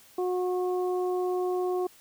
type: harmonic tone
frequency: 363.5 Hz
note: F#4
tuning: 31 cents flat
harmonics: 1 / 2 / 3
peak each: -26 / -34 / -40 dBFS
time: 0.18-1.87 s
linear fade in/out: 5 ms
effects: white hiss -56 dBFS RMS until 2 s